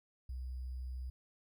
sine tone with sample-and-hold, 63.3 Hz, B1, 43 cents sharp, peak -39 dBFS, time 0.29-1.1 s, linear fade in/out 5 ms, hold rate 4900 Hz, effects none

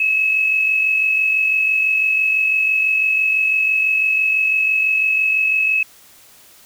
sine tone pair together, 2537 / 2583 Hz, D#7 / E7, +33 / -36 cents, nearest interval unison, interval 31 cents, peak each -25 / -14 dBFS, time 0-5.83 s, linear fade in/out 5 ms, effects white hiss -47 dBFS RMS until 6.65 s

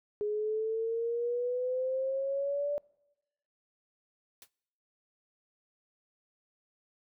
sine exponential sweep, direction up, 415.3 to 585 Hz, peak -29 dBFS, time 0.21-2.78 s, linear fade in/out 0 ms
white noise with exponential decay, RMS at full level -47 dBFS, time 4.42-4.5 s, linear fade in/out 1 ms, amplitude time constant 16 ms
effects noise-tail reverb RT60 0.9 s tail -25 dB re dry

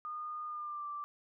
sine tone with pitch glide, 1222 to 1172.9 Hz, D#6 to D6, -32 to -3 cents, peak -38 dBFS, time 0.05-1.04 s, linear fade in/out 0 ms, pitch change -71 cents, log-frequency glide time 0.46-0.87 s, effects none

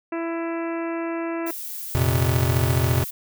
harmonic tone, 333 Hz, E4, 18 cents sharp, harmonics 1 / 2 / 3 / 4 / 5 / 6 / 7 / 8, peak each -26 / -32 / -36 / -38 / -40 / -42 / -43 / -44 dBFS, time 0.12-1.51 s, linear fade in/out 5 ms
violet noise, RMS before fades -33 dBFS, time 1.46-3.11 s, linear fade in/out 10 ms
square chord, F suspended fourth, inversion none, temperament just, 87.31 / 116.41 / 130.96 Hz, F2 / Bb2 / C3, 0 / -2 / +2 cents, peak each -24 / -24 / -23 dBFS, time 1.95-3.04 s, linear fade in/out 0 ms
effects none

